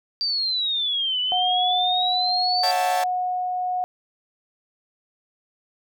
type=exponential two-way sweep; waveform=sine; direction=down then up; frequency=4699 to 2960 to 4699 Hz; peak=-21 dBFS; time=0.21-2.71 s; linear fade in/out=0 ms; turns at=1.2 s
type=tone with tremolo; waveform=sine; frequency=729 Hz; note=F#5; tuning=26 cents flat; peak=-20 dBFS; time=1.32-3.84 s; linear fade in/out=0 ms; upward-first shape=triangle; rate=0.8 Hz; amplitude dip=30%
type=chord; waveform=sawtooth; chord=A dominant seventh; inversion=first; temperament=equal; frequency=554.4 / 659.3 / 784 / 880 Hz; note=C#5 / E5 / G5 / A5; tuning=0 / 0 / 0 / 0 cents; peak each=-26 / -27 / -29 / -24 dBFS; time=2.63-3.04 s; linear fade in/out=5 ms
effects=none